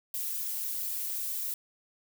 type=noise with flanger; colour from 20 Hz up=violet; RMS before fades=-34 dBFS; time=0.14-1.54 s; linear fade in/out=2 ms; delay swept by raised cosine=1.6 to 3.4 ms; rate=3.8 Hz; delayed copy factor=+0.9; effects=none